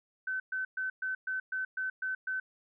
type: tone bursts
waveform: sine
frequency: 1524 Hz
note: G6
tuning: 49 cents flat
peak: -31 dBFS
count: 9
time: 0.27-2.4 s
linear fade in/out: 5 ms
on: 130 ms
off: 120 ms
effects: none